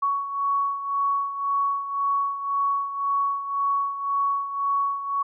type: beating tone pair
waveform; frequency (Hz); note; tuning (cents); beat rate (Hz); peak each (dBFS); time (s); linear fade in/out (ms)
sine; 1117 / 1118.9; C#6 / C#6; +13 / +16; 1.9; -23 / -29; 0.02-5.23; 10
effects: none